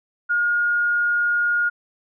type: tone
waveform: sine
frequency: 1428 Hz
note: F6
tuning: 38 cents sharp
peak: -17 dBFS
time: 0.29-1.7 s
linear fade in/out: 20 ms
effects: none